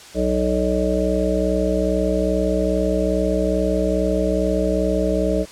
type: harmonic tone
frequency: 62.4 Hz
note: B1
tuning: 19 cents sharp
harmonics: 1 / 3 / 5 / 7 / 9 / 10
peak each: -24 / -24 / -24 / -24 / -24 / -24 dBFS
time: 0.14-5.46 s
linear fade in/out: 50 ms
effects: white hiss -41 dBFS RMS until 5.51 s + low-pass 8000 Hz 12 dB/octave